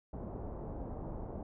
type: low-pass noise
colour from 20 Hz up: pink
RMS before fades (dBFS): -42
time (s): 0.13-1.43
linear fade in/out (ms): 5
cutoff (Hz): 820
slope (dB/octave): 24
effects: none